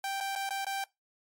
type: tone with dropouts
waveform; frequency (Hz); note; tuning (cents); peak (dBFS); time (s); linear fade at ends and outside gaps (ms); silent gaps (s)
sawtooth; 784; G5; 0; -28; 0.04-0.84; 2; 0.203-0.208 / 0.353-0.359 / 0.492-0.506 / 0.647-0.666
effects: noise-tail reverb RT60 0.2 s tail -22 dB re dry + MP3 64 kbps